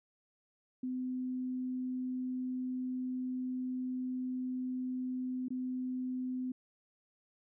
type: tone with dropouts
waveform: sine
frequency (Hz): 254.6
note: C4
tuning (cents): -47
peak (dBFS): -34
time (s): 0.83-6.52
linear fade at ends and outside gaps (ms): 5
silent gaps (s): 5.484-5.504
effects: none